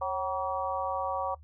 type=harmonic tone with a mistuned harmonic; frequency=190.2 Hz; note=F#3; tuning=48 cents sharp; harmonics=3 / 4 / 5 / 6; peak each=-34 / -34 / -34 / -34 dBFS; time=0.01-1.35 s; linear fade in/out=10 ms; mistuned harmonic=3; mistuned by=-69 cents; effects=noise-tail reverb RT60 0.1 s tail -22 dB re dry + added 76 Hz sine -49 dBFS peak until 1.43 s